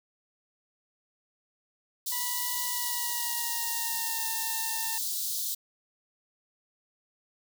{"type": "high-pass noise", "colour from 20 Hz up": "white", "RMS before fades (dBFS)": -32, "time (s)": [2.06, 5.55], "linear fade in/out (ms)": 10, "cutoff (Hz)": 3600, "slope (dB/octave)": 48}
{"type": "tone with pitch glide", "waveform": "20% pulse", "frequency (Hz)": [979, 902.9], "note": ["B5", "A5"], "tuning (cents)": [-15, 44], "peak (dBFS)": -32, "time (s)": [2.12, 4.98], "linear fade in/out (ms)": 2, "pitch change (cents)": -141, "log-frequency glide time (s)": [2.69, 4.31]}
{"effects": []}